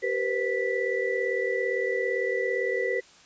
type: tone cluster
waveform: sine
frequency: 388.3 / 475.3 / 513 / 1969 Hz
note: G4 / A#4 / C5 / B6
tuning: -16 / +34 / -34 / -6 cents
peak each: -30 dBFS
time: 0.02-3.01 s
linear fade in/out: 20 ms
effects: white hiss -54 dBFS RMS until 3.25 s + resampled to 16000 Hz